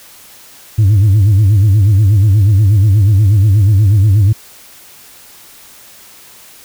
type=tone with vibrato; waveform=sine; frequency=101.7 Hz; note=G#2; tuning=36 cents flat; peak=-3 dBFS; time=0.78-4.33 s; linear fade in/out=10 ms; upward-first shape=sine; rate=8.3 Hz; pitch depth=140 cents each way; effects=tanh soft clip ceiling -4 dBFS + white hiss -39 dBFS RMS until 6.64 s